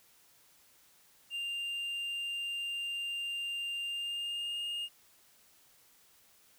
triangle tone with pitch glide, 2794 to 2836 Hz, F7 to F7, 0 to +26 cents, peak -33 dBFS, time 1.3-4.89 s, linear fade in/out 50 ms, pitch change +26 cents, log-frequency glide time 3.84-4.63 s, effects white hiss -64 dBFS RMS until 6.58 s

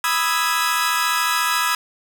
sawtooth chord, E major seventh, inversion second, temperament equal, 987.8 / 1244.5 / 1318.5 / 1661.2 Hz, B5 / D#6 / E6 / G#6, 0 / 0 / 0 / 0 cents, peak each -20 dBFS, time 0.04-1.75 s, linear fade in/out 2 ms, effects none

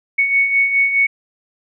sine beating tone pair, 2217 / 2221.8 Hz, C#7 / C#7, 0 / +3 cents, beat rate 4.8 Hz, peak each -21 / -13 dBFS, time 0.18-1.07 s, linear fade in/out 10 ms, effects none

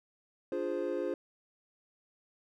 triangle chord, D half-diminished seventh, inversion none, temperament equal, 293.7 / 349.2 / 415.3 / 523.3 Hz, D4 / F4 / Ab4 / C5, 0 / 0 / 0 / 0 cents, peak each -38 / -34 / -36 / -34 dBFS, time 0.52-1.14 s, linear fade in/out 2 ms, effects none

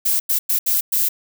violet noise bursts at uneven times, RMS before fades -18 dBFS, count 5, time 0.05-0.2 / 0.29-0.39 / 0.49-0.59 / 0.66-0.81 / 0.92-1.09 s, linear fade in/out 10 ms, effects none

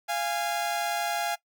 sawtooth tone pair together, 693 / 824.1 Hz, F5 / G#5, -14 / -14 cents, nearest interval minor third, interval 300 cents, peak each -26 dBFS, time 0.08-1.36 s, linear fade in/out 20 ms, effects noise-tail reverb RT60 0.1 s tail -20 dB re dry

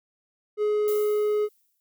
triangle tone, 420.8 Hz, G#4, 23 cents sharp, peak -19 dBFS, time 0.57-1.49 s, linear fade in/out 50 ms
violet noise with exponential decay, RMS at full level -35 dBFS, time 0.88-1.8 s, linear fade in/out 0 ms, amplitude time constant 200 ms
effects none

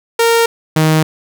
sawtooth tone pair in turn, 462.2 / 156.89 Hz, A#4 / D#3, -15 / +15 cents, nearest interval octave + perfect fifth, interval 1870 cents, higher first, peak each -5 dBFS, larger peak neither, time 0.19-0.46 / 0.76-1.03 s, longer neither, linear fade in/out 5 ms, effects none

